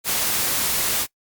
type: noise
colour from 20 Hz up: white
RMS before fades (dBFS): -22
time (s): 0.04-1.07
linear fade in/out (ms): 50
effects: noise-tail reverb RT60 0.1 s tail -22 dB re dry + Opus 48 kbps